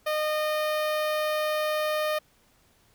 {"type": "tone with notch filter", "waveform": "sawtooth", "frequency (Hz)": 612, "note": "D#5", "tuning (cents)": -29, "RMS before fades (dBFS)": -27, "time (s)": [0.06, 2.19], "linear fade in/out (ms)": 10, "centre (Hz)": 7400, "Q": 1, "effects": ["pink hiss -63 dBFS RMS until 2.94 s"]}